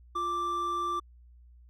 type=tone pair together; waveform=triangle; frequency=349.2 / 1174.6 Hz; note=F4 / D6; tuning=0 / 0 cents; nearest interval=octave + major sixth; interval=2100 cents; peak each=-37 / -27 dBFS; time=0.15-1 s; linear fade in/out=10 ms; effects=added 60 Hz sine -52 dBFS peak until 1.69 s